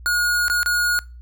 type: tone with dropouts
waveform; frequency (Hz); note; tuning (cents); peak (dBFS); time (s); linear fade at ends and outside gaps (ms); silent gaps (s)
square; 1441; F#6; -46; -18; 0.06-0.99; 0; 0.482-0.499 / 0.631-0.66
effects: noise-tail reverb RT60 0.3 s tail -23 dB re dry + added 60 Hz sine -37 dBFS peak until 1.21 s